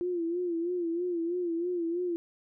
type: tone with vibrato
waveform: sine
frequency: 345.4 Hz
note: F4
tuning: 19 cents flat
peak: -28 dBFS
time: 0.01-2.16 s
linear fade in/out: 0 ms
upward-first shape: sine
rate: 3.1 Hz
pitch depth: 77 cents each way
effects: none